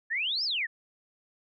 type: exponential two-way sweep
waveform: sine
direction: up then down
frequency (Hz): 1704 to 5440 to 1704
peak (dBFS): -27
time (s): 0.1-0.67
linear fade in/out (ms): 20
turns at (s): 0.44
effects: none